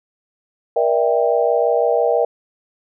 sine chord, E half-diminished seventh, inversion second, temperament just, 474.7 / 593.3 / 659.3 / 791.1 Hz, Bb4 / D5 / E5 / G5, +31 / +18 / 0 / +16 cents, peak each -17 / -20 / -19 / -22 dBFS, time 0.76-2.25 s, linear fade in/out 5 ms, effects none

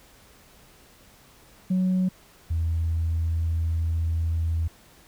sine tone pair in turn, 185 / 82.19 Hz, F#3 / E2, 0 / -5 cents, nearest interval octave + major second, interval 1405 cents, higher first, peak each -18 / -21 dBFS, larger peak first, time 1.7-2.09 / 2.5-4.68 s, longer second, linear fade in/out 10 ms, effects tanh soft clip ceiling -18 dBFS + pink hiss -54 dBFS RMS until 5.07 s

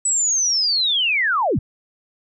sine linear sweep, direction down, 7980 to 64.9 Hz, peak -16 dBFS, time 0.05-1.59 s, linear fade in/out 5 ms, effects none

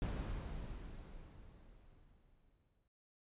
brown noise with exponential decay, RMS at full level -37 dBFS, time 0.02-2.88 s, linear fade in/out 1 ms, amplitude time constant 620 ms, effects resampled to 8000 Hz

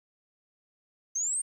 sine exponential sweep, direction up, 6200 to 8870 Hz, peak -27 dBFS, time 1.15-1.42 s, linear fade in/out 10 ms, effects 10-bit

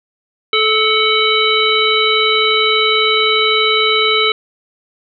harmonic tone with a mistuned harmonic, 434.1 Hz, A4, 23 cents flat, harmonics 1 / 3 / 5 / 7 / 9, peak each -17 / -17 / -17 / -17 / -17 dBFS, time 0.53-4.32 s, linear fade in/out 2 ms, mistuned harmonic 5, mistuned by +51 cents, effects none

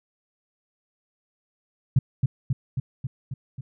sine tone with echo, 130 Hz, C3, 11 cents flat, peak -13 dBFS, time 1.96-1.99 s, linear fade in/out 5 ms, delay 270 ms, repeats 6, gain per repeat -3 dB, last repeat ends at 3.61 s, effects none

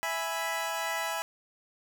20% pulse chord, E major, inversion none, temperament equal, 659.3 / 830.6 / 987.8 Hz, E5 / G#5 / B5, 0 / 0 / 0 cents, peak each -30 dBFS, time 0.03-1.22 s, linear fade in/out 0 ms, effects none

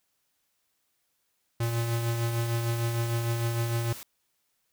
square tone with tremolo, 116.54 Hz, A#2, in tune, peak -25 dBFS, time 1.6-3.93 s, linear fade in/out 5 ms, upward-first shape triangle, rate 6.6 Hz, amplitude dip 45%
white noise, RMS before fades -43 dBFS, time 1.63-4.03 s, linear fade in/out 0 ms
effects white hiss -75 dBFS RMS until 4.72 s

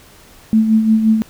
sine tone with tremolo, 220 Hz, A3, in tune, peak -7 dBFS, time 0.53-1.22 s, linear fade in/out 0 ms, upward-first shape sine, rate 5.7 Hz, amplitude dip 55%, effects pink hiss -44 dBFS RMS until 1.29 s

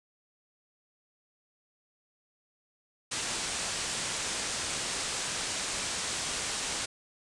white low-pass noise, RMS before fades -34 dBFS, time 3.11-6.86 s, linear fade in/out 10 ms, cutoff 9100 Hz, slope 48 dB/octave, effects resampled to 24000 Hz

